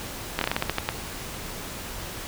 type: slowing click train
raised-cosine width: 0.3 ms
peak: -7 dBFS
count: 10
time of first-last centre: 0.39-0.889 s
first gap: 23 ms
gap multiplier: 1.21
effects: pink hiss -36 dBFS RMS until 2.27 s